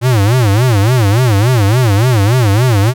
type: tone with vibrato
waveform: square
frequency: 112.8 Hz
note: A2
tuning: 44 cents sharp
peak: -8 dBFS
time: 0.01-2.94 s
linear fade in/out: 50 ms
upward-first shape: sine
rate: 3.5 Hz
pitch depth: 250 cents each way
effects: none

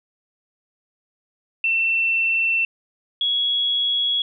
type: tone pair in turn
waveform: sine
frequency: 2689 / 3341 Hz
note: E7 / G#7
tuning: +34 / +10 cents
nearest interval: major third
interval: 376 cents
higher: second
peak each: -17 / -18 dBFS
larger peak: first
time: 1.64-2.65 / 3.21-4.22 s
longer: neither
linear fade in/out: 2 ms
effects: none

